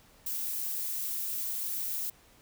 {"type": "noise", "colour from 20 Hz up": "violet", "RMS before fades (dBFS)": -34, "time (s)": [0.26, 2.1], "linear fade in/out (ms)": 5, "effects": ["pink hiss -60 dBFS RMS until 2.41 s"]}